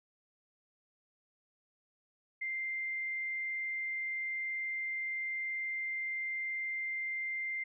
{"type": "tone", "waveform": "sine", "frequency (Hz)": 2093, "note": "C7", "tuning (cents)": 0, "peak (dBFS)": -34, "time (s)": [2.41, 7.64], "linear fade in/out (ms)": 10, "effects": []}